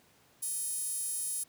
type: tone with high-pass filter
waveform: 5% pulse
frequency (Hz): 622.3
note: D#5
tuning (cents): 0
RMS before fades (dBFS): -35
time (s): 0.42-1.44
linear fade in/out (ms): 10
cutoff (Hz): 11000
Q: 8
effects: pink hiss -64 dBFS RMS until 1.48 s + high-pass 100 Hz 12 dB/octave